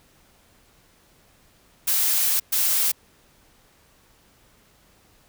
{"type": "noise bursts at uneven times", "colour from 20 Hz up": "blue", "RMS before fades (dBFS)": -21, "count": 2, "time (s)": [[1.87, 2.4], [2.52, 2.92]], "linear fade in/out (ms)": 10, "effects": ["pink hiss -58 dBFS RMS until 5.28 s"]}